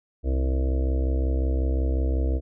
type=harmonic tone; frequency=65.5 Hz; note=C2; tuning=2 cents sharp; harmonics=1 / 2 / 4 / 5 / 6 / 7 / 8 / 9 / 10; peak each=-21 / -37 / -35 / -34 / -47 / -36 / -40 / -42 / -43 dBFS; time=0.23-2.41 s; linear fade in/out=50 ms; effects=none